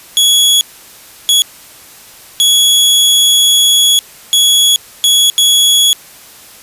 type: tone bursts at uneven times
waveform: sawtooth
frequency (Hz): 3359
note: G#7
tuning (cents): +19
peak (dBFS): -3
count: 6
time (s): 0.17-0.61 / 1.29-1.42 / 2.4-3.99 / 4.33-4.76 / 5.04-5.3 / 5.38-5.93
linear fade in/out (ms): 0
effects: white hiss -37 dBFS RMS until 6.62 s + resampled to 32000 Hz